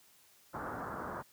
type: low-pass noise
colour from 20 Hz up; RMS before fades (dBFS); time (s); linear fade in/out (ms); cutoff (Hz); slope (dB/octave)
white; -41; 0.53-1.23; 20; 1500; 48
effects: white hiss -64 dBFS RMS until 1.32 s + high-pass 60 Hz 12 dB/octave